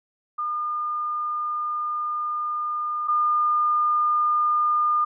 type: tone pair in turn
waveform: sine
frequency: 1212 / 1212 Hz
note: D#6 / D#6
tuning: -46 / -46 cents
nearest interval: unison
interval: 0 cents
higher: neither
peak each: -24 / -18 dBFS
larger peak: second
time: 0.38-3.08 / 3.08-5.05 s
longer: first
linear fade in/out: 10 ms
effects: none